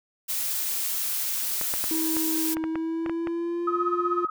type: noise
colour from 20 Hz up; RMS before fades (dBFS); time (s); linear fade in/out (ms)
blue; -28; 0.28-2.55; 20
type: clicks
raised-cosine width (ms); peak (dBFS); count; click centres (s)
0.5; -17; 10; 1.613 / 1.739 / 1.841 / 2.167 / 2.569 / 2.64 / 2.756 / 3.062 / 3.096 / 3.272
type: tone with pitch glide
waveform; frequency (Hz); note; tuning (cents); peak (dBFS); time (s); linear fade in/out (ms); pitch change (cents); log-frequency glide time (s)
triangle; 320 to 351; D#4 to F4; +49 to +9; -24; 1.91-4.25; 2; +160; 2.65-3.84
type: tone with tremolo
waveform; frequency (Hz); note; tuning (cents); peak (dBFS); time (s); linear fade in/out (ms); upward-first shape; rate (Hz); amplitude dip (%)
sine; 1268; D#6; +32; -20; 3.67-4.3; 5; triangle; 16; 100
effects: none